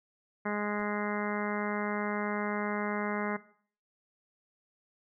harmonic tone, 207.7 Hz, G#3, in tune, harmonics 1 / 2 / 3 / 4 / 5 / 6 / 7 / 8 / 9 / 10, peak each -34 / -37 / -39 / -40 / -41 / -42 / -42 / -43 / -44 / -44 dBFS, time 0.45-3.37 s, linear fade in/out 10 ms
brown noise with exponential decay, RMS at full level -49 dBFS, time 0.79-0.88 s, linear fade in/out 5 ms, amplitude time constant 18 ms
effects noise-tail reverb RT60 0.5 s tail -17 dB re dry

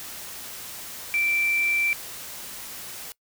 sine tone in noise, 2343 Hz, D7, 5 cents flat, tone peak -21 dBFS, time 1.14-1.93 s, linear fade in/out 0 ms, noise white, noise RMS -38 dBFS, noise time 0-3.12 s, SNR +14 dB, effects noise-tail reverb RT60 0.1 s tail -22 dB re dry

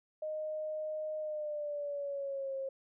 sine tone with pitch glide, 618 to 538 Hz, D#5 to C5, -12 to +48 cents, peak -35 dBFS, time 0.22-2.69 s, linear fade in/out 5 ms, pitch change -240 cents, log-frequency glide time 1.19-2.55 s, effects none

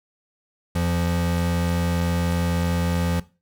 square tone pair together, 85.5 / 172.59 Hz, F2 / F3, -36 / -20 cents, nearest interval octave, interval 1216 cents, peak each -24 dBFS, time 0.75-3.2 s, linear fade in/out 5 ms, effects noise-tail reverb RT60 0.3 s tail -18 dB re dry

